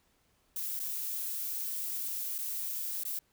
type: noise with dropouts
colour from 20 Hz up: violet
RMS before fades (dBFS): -36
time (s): 0.56-3.19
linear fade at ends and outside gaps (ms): 2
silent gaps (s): 0.793-0.799 / 2.382-2.387 / 3.036-3.051
effects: pink hiss -71 dBFS RMS until 3.32 s